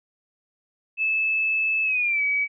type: tone with pitch glide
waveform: sine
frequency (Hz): 2614 to 2276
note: E7 to C#7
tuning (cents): -15 to +45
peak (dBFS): -20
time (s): 0.97-2.48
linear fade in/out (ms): 50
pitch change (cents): -240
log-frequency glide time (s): 1.84-2.22
effects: none